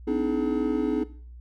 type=tone cluster; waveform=triangle; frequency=254.5 / 293.7 / 315.7 / 424.5 Hz; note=C4 / D4 / D#4 / G#4; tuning=-48 / 0 / +25 / +38 cents; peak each=-26 dBFS; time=0.07-1.04 s; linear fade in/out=10 ms; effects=noise-tail reverb RT60 0.5 s tail -17 dB re dry + added 60 Hz sine -41 dBFS peak until 1.4 s